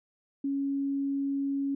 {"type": "tone", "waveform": "sine", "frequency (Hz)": 277.2, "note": "C#4", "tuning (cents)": 0, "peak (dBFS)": -27, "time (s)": [0.44, 1.75], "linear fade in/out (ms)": 5, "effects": []}